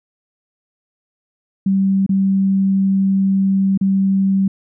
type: tone with dropouts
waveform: sine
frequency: 193.7 Hz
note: G3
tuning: 20 cents flat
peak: -12 dBFS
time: 1.66-4.48 s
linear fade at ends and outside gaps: 5 ms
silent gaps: 2.064-2.092 / 3.776-3.811 s
effects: none